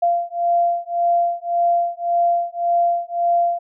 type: beating tone pair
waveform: sine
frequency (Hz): 690 / 691.8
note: F5 / F5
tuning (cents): -21 / -17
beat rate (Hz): 1.8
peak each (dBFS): -19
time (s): 0.02-3.59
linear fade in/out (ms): 10
effects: none